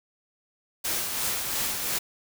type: noise with tremolo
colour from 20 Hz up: white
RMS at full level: -27 dBFS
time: 0.84-1.99 s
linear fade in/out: 10 ms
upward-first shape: triangle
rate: 2.9 Hz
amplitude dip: 45%
effects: none